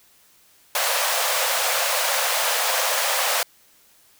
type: high-pass noise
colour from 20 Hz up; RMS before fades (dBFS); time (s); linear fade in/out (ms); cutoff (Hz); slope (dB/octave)
pink; -22; 0.75-3.43; 2; 500; 96
effects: white hiss -56 dBFS RMS until 4.19 s